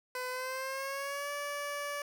15% pulse tone with pitch glide, 505 to 576.8 Hz, B4 to D5, +39 to -31 cents, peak -29 dBFS, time 0.15-2.02 s, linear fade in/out 2 ms, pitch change +230 cents, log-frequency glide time 0.3-1.31 s, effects none

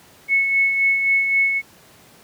sine tone with tremolo, 2200 Hz, C#7, 14 cents flat, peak -13 dBFS, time 0.28-1.62 s, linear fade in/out 50 ms, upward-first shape sine, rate 3.8 Hz, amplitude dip 45%, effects pink hiss -49 dBFS RMS until 2.23 s + high-pass 100 Hz 12 dB/octave

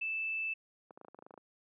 sine tone, 2637 Hz, E7, in tune, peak -33 dBFS, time 0.01-0.54 s, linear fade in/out 10 ms
clicks, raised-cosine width 1 ms, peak -36 dBFS, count 12, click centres 0.908 / 0.975 / 1.013 / 1.048 / 1.083 / 1.146 / 1.189 / 1.224 / 1.265 / 1.308 / 1.34 / 1.377 s
effects high-pass 300 Hz 12 dB/octave

